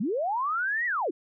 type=linear two-way sweep; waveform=sine; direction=up then down; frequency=170 to 1975.5 to 267.3 Hz; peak=-25 dBFS; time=0-1.11 s; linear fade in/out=10 ms; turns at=0.86 s; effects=none